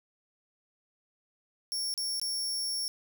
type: tone with dropouts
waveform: sawtooth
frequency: 5480 Hz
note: F8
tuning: 34 cents flat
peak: -28 dBFS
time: 1.72-2.88 s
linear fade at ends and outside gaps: 0 ms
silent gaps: 1.94-1.977 / 2.198-2.215 s
effects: none